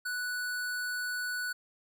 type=tone; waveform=square; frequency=1480 Hz; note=F#6; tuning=in tune; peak=-33 dBFS; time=0.05-1.53 s; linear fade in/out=10 ms; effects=none